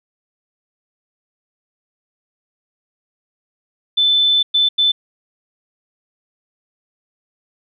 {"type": "tone bursts at uneven times", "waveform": "sine", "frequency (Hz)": 3520, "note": "A7", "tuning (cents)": 0, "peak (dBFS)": -11, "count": 3, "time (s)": [[3.97, 4.43], [4.54, 4.69], [4.78, 4.92]], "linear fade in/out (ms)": 10, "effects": []}